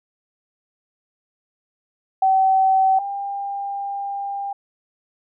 sine tone pair in turn, 765 / 798.4 Hz, G5 / G5, -42 / +32 cents, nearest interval minor second, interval 74 cents, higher second, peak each -13 / -24 dBFS, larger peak first, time 2.22-2.99 / 2.99-4.53 s, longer second, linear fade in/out 5 ms, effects none

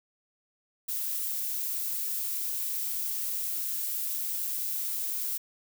violet noise, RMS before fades -32 dBFS, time 0.88-5.38 s, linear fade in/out 10 ms, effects none

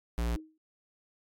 square tone, 58.27 Hz, A#1, in tune, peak -29 dBFS, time 0.18-0.36 s, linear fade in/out 0 ms
sine tone with exponential decay, 314.6 Hz, D#4, 19 cents sharp, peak -35 dBFS, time 0.35-0.58 s, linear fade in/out 5 ms, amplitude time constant 49 ms
effects AAC 64 kbps

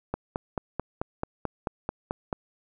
click train, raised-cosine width 1 ms, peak -14 dBFS, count 11, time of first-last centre 0.14-2.328 s, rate 4.57 Hz, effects none

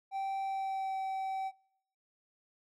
triangle tone with pitch glide, 778 to 768.2 Hz, G5 to G5, -13 to -35 cents, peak -31 dBFS, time 0.11-1.52 s, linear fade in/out 50 ms, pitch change -22 cents, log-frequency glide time 0.41-0.96 s, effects noise-tail reverb RT60 0.7 s tail -24 dB re dry

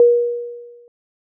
sine tone with exponential decay, 478.1 Hz, A#4, 44 cents sharp, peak -5 dBFS, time 0-0.88 s, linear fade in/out 1 ms, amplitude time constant 190 ms, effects none

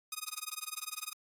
5% pulse tone with tremolo, 1244.5 Hz, D#6, in tune, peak -23 dBFS, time 0.12-1.13 s, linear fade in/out 2 ms, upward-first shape sine, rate 20 Hz, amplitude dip 100%, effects AAC 64 kbps

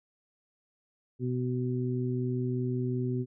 harmonic tone, 125.3 Hz, B2, 25 cents sharp, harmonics 1 / 2 / 3, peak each -30 / -33 / -35 dBFS, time 1.19-3.26 s, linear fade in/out 50 ms, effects none

